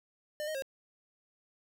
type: tone with pitch steps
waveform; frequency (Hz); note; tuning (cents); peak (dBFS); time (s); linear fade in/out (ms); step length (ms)
square; 601 / 623 / 539; D5 / D#5 / C#5; +40 / +2 / -49; -35; 0.4-0.622; 0; 74
effects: none